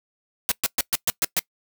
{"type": "noise bursts", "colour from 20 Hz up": "white", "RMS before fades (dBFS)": -21, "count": 7, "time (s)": [0.49, 1.392], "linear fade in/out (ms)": 0, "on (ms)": 26, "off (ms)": 120, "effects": ["noise-tail reverb RT60 0.1 s tail -22 dB re dry"]}